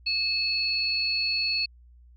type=tone pair together; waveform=sine; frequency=2600 / 4381 Hz; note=E7 / C#8; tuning=-24 / -21 cents; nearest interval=major sixth; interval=903 cents; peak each=-29 / -25 dBFS; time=0.06-1.66 s; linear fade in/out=10 ms; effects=added 60 Hz sine -50 dBFS peak until 2.16 s